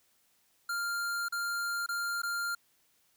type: tone with dropouts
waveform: square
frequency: 1396.9 Hz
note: F6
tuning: in tune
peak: -32 dBFS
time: 0.69-2.55 s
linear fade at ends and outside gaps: 5 ms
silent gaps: 1.285-1.323 / 1.863-1.888 / 2.219-2.232 s
effects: white hiss -70 dBFS RMS until 3.16 s